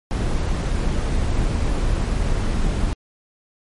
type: noise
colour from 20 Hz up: brown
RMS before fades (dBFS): -20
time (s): 0.11-2.93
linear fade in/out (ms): 0
effects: MP3 48 kbps